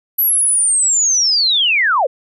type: linear sweep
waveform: sine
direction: down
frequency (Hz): 11950 to 460.6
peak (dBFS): -11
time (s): 0.18-2.07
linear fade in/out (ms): 10
effects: none